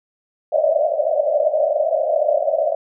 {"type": "band-pass noise", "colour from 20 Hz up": "pink", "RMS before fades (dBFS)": -18, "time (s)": [0.52, 2.75], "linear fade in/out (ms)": 5, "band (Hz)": [570, 660], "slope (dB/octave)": 96, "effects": []}